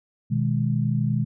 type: chord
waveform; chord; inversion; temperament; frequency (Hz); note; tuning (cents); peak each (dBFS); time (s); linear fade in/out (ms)
sine; G# minor; first; equal; 123.47 / 155.56 / 207.7; B2 / D#3 / G#3; 0 / 0 / 0; -23 / -25 / -26; 0.3-1.25; 20
effects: none